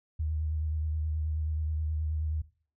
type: tone with vibrato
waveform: sine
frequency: 77.6 Hz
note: D#2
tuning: 4 cents flat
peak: -28 dBFS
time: 0.19-2.42 s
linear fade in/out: 10 ms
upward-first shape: triangle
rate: 9.4 Hz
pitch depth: 38 cents each way
effects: noise-tail reverb RT60 0.4 s tail -17 dB re dry